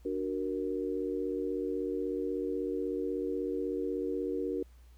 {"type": "chord", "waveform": "sine", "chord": "D augmented", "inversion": "none", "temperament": "equal", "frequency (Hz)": [293.7, 370, 466.2], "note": ["D4", "F#4", "A#4"], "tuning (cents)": [0, 0, 0], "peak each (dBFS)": [-36, -35, -35], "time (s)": [0.05, 4.63], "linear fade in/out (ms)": 5, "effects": ["added 60 Hz sine -53 dBFS peak until 4.97 s", "pink hiss -68 dBFS RMS until 4.97 s"]}